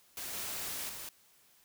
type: noise with level steps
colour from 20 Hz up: white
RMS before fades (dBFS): -41 / -39 / -44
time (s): 0.17-1.09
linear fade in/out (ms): 2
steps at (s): 0.33 / 0.89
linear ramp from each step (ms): 5
effects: white hiss -65 dBFS RMS until 1.64 s